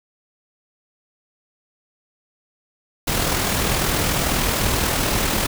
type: noise with amplitude modulation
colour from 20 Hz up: pink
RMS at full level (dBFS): -19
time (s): 3.07-5.47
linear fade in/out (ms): 10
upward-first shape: sine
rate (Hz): 40.3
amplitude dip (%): 35
effects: none